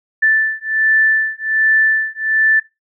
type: beating tone pair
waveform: sine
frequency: 1760 / 1761.3 Hz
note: A6 / A6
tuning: 0 / +1 cents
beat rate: 1.3 Hz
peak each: -15 dBFS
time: 0.22-2.6 s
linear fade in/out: 10 ms
effects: noise-tail reverb RT60 0.2 s tail -18 dB re dry